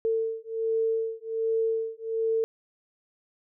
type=beating tone pair; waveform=sine; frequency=448.4 / 449.7 Hz; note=A4 / A4; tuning=+33 / +38 cents; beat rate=1.3 Hz; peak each=-28 dBFS; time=0.05-2.44 s; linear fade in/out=0 ms; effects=none